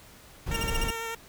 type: noise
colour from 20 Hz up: brown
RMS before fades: -30 dBFS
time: 0.46-0.91 s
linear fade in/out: 10 ms
type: tone with vibrato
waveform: 10% pulse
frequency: 456 Hz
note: A#4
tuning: 38 cents flat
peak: -24 dBFS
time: 0.51-1.15 s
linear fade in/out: 5 ms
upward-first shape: triangle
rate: 10 Hz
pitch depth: 19 cents each way
type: tone bursts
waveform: sawtooth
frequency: 2794 Hz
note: F7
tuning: in tune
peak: -26 dBFS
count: 6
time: 0.54-0.906 s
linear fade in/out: 5 ms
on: 26 ms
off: 42 ms
effects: pink hiss -52 dBFS RMS until 1.28 s